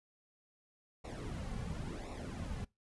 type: noise with flanger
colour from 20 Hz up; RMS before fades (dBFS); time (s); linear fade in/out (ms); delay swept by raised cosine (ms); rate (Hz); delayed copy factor
brown; -42; 1.04-2.65; 10; 0.63 to 3.23; 0.94; -0.7
effects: noise-tail reverb RT60 0.2 s tail -23 dB re dry + resampled to 24000 Hz

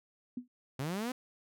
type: tone with exponential decay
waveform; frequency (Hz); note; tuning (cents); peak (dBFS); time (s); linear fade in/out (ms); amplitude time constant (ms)
sine; 246.9; B3; 0; -32; 0.37-0.48; 5; 22
type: linear sweep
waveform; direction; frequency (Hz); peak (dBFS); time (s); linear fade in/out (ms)
sawtooth; up; 125.4 to 261.6; -30; 0.79-1.12; 5
effects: none

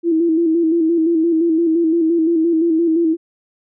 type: tone with vibrato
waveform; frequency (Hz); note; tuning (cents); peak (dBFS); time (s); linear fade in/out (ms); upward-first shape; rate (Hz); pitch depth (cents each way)
sine; 329.6; E4; 0; -12; 0.03-3.17; 50; square; 5.8; 51
effects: none

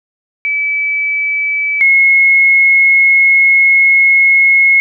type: tone pair in turn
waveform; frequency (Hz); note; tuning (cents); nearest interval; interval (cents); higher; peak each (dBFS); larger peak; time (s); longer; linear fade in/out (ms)
sine; 2300 / 2171; D7 / C#7; -37 / -37; minor second; 100; first; -12 / -5; second; 0.45-1.81 / 1.81-4.8; second; 0
effects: none

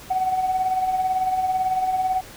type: tone with tremolo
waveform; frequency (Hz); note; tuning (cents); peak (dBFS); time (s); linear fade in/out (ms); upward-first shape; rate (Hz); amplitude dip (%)
sine; 749; F#5; +21; -16; 0.1-2.21; 10; sine; 18; 55
effects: tanh soft clip ceiling -14 dBFS + pink hiss -42 dBFS RMS until 2.36 s

